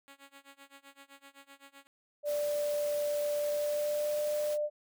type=tone with tremolo; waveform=5% pulse; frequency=277.2 Hz; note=C#4; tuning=in tune; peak=-39 dBFS; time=0.08-1.87 s; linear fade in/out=0 ms; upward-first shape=sine; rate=7.8 Hz; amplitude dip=95%
type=tone with pitch glide; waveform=sine; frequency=587.3 to 596.5 Hz; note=D5 to D5; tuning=0 to +27 cents; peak=-29 dBFS; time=2.23-4.7 s; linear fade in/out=50 ms; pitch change=+27 cents; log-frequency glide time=3.41-4.24 s
type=high-pass noise; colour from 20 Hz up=white; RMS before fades=-45 dBFS; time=2.25-4.58 s; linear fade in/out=50 ms; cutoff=120 Hz; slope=12 dB/octave
effects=none